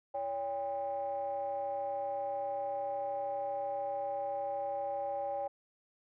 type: ring-modulated tone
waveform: triangle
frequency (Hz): 116.54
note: A#2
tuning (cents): 0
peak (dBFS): -28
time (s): 0.14-5.48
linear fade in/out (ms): 10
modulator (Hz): 683
effects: tanh soft clip ceiling -24 dBFS